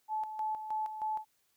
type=tone with tremolo; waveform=sine; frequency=865 Hz; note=A5; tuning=30 cents flat; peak=-31 dBFS; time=0.08-1.25 s; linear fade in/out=50 ms; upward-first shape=square; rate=3.2 Hz; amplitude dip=60%; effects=white hiss -74 dBFS RMS until 1.56 s